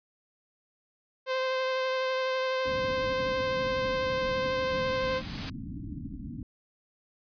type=tone with vibrato; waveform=sawtooth; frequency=520 Hz; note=C5; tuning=11 cents flat; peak=-23 dBFS; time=1.26-5.22 s; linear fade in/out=50 ms; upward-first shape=triangle; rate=12 Hz; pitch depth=15 cents each way
type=low-pass noise; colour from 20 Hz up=white; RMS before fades=-39 dBFS; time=2.65-6.43 s; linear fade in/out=2 ms; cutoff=300 Hz; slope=96 dB/octave
type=noise with exponential growth; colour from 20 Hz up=white; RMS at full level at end=-35 dBFS; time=3.01-5.5 s; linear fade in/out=5 ms; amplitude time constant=540 ms
effects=resampled to 11025 Hz